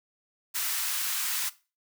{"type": "high-pass noise", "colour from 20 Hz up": "white", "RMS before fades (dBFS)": -30, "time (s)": [0.54, 1.5], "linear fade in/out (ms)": 20, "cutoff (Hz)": 1000, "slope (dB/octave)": 24, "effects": ["noise-tail reverb RT60 0.3 s tail -17 dB re dry"]}